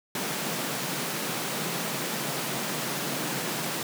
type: high-pass noise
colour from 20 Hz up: pink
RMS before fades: -31 dBFS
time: 0.15-3.83 s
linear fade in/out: 2 ms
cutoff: 130 Hz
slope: 96 dB/octave
effects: none